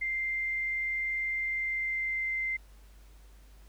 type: tone with pitch glide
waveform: sine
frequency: 2093 to 2081 Hz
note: C7 to C7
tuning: 0 to -10 cents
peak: -29 dBFS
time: 0.01-2.57 s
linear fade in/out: 10 ms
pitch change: -10 cents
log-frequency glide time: 1.46-2.32 s
effects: added 50 Hz sine -51 dBFS peak until 3.68 s + pink hiss -63 dBFS RMS until 3.68 s